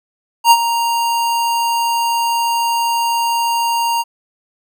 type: tone with ADSR envelope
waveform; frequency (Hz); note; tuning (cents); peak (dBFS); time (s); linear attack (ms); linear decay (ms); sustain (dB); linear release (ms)
square; 933; A#5; +1; -4; 0.44-4.04; 69; 54; -11; 36
effects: none